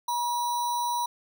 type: tone with sample-and-hold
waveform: sine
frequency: 960 Hz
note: B5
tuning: 49 cents flat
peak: -25 dBFS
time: 0.08-1.06 s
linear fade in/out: 5 ms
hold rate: 4900 Hz
effects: none